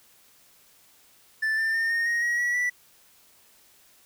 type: tone with pitch steps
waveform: triangle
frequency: 1760 / 1787.7 / 1815.8 / 1844.3 / 1873.3 / 1902.7 / 1932.6 / 1963 Hz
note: A6 / A6 / A#6 / A#6 / A#6 / A#6 / B6 / B6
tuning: 0 / +27 / -46 / -19 / +8 / +35 / -38 / -11 cents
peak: -21 dBFS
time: 1.42-2.7 s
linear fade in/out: 10 ms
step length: 160 ms
effects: white hiss -58 dBFS RMS until 4.05 s